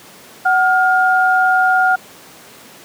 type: tone pair together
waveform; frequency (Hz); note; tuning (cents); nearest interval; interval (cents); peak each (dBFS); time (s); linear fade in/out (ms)
sine; 747.2 / 1417; F#5 / F6; +17 / +25; major seventh; 1108; -13; 0.45-1.96; 10
effects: pink hiss -40 dBFS RMS until 2.84 s + high-pass 200 Hz 12 dB/octave